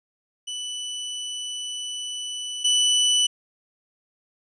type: tone pair in turn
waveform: sawtooth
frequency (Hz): 2979 / 2979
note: F#7 / F#7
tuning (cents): +11 / +11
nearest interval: unison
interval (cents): 0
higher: neither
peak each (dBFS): -26 / -14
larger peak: second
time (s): 0.47-2.64 / 2.64-3.27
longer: first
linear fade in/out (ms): 10
effects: resampled to 22050 Hz